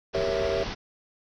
pink low-pass noise, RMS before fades -34 dBFS, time 0.13-0.75 s, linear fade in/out 20 ms, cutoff 5800 Hz, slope 96 dB/octave
triangle chord, G diminished seventh, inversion none, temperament equal, 392 / 466.2 / 554.4 / 659.3 Hz, G4 / Bb4 / Db5 / Fb5, 0 / 0 / 0 / 0 cents, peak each -28 dBFS, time 0.14-0.64 s, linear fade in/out 10 ms
effects none

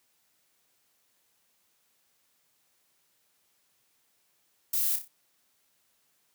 violet noise with echo, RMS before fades -28 dBFS, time 4.73-4.96 s, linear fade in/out 5 ms, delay 30 ms, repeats 4, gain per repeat -7 dB, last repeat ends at 5.08 s, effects white hiss -71 dBFS RMS until 6.34 s + high-pass 80 Hz 12 dB/octave

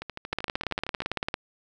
two click trains, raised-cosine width 0.3 ms, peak -11 / -19 dBFS, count 19 / 14, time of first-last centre 0.33-1.341 / 0.02-1.02 s, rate 17.8 / 13 Hz, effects none

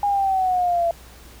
sine exponential sweep, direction down, 820 to 672 Hz, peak -17 dBFS, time 0.03-0.91 s, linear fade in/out 2 ms, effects added 60 Hz sine -44 dBFS peak until 1.4 s + pink hiss -47 dBFS RMS until 1.4 s

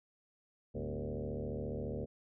sine tone with frequency modulation, 164.81 Hz, E3, in tune, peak -36 dBFS, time 0.74-2.06 s, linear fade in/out 20 ms, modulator 74.5 Hz, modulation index 5.3, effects none

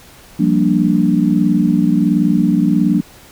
sine chord, G minor seventh, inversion third, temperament equal, 174.61 / 196 / 233.1 / 293.7 Hz, F3 / G3 / Bb3 / D4, 0 / 0 / 0 / 0 cents, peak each -16 dBFS, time 0.39-3.01 s, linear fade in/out 10 ms, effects pink hiss -42 dBFS RMS until 3.31 s

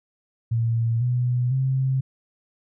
sine tone with pitch steps, 115.2 / 123.47 / 132.33 Hz, A#2 / B2 / C3, -20 / 0 / +20 cents, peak -19 dBFS, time 0.51-2.01 s, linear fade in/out 10 ms, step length 500 ms, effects none

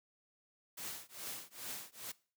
white noise with tremolo, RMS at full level -42 dBFS, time 0.77-2.12 s, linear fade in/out 10 ms, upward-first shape triangle, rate 2.4 Hz, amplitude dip 100%, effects noise-tail reverb RT60 0.4 s tail -21 dB re dry + high-pass 100 Hz 12 dB/octave

